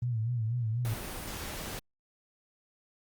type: tone with vibrato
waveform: sine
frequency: 116.1 Hz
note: A#2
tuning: 7 cents flat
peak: -28 dBFS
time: 0.02-0.94 s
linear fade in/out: 5 ms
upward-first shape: sine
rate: 4.1 Hz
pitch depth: 110 cents each way
type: noise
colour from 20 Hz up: pink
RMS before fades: -39 dBFS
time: 0.85-1.79 s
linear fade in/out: 0 ms
effects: Opus 32 kbps